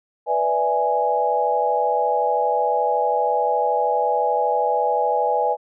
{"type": "chord", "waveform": "sine", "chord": "E dominant seventh", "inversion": "second", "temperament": "equal", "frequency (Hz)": [493.9, 587.3, 659.3, 830.6], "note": ["B4", "D5", "E5", "G#5"], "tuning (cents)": [0, 0, 0, 0], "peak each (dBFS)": [-23, -25, -25, -20], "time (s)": [0.26, 5.57], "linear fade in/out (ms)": 50, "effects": []}